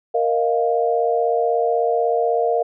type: chord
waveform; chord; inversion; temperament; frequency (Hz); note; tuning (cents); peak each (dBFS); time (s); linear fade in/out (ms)
sine; Bb suspended fourth; none; equal; 466.2 / 622.3 / 698.5; Bb4 / Eb5 / F5; 0 / 0 / 0; -19 / -23 / -20; 0.14-2.63; 10
effects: none